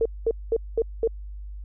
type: tone bursts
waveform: sine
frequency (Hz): 454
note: A#4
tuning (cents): -46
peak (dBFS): -18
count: 5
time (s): 0.01-1.075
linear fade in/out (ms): 2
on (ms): 45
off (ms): 210
effects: added 50 Hz sine -34 dBFS peak until 1.64 s